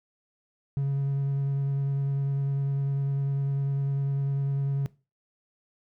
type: tone with vibrato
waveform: triangle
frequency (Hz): 138.59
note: C#3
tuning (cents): 0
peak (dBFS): -21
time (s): 0.77-4.86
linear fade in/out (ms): 0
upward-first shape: sine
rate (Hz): 10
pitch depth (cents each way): 11
effects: noise-tail reverb RT60 0.3 s tail -21 dB re dry + tanh soft clip ceiling -19 dBFS